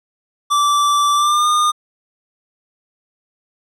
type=tone with pitch glide; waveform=square; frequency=1165 to 1216.6 Hz; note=D6 to D#6; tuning=-14 to -39 cents; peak=-13 dBFS; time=0.5-1.72 s; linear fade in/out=20 ms; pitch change=+75 cents; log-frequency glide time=1.14-1.47 s; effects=low-pass 10000 Hz 12 dB/octave